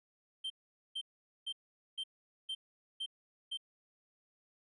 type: tone bursts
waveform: triangle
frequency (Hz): 3136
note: G7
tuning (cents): 0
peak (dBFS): -35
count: 7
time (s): 0.44-3.574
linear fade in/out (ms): 10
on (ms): 62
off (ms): 450
effects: resampled to 24000 Hz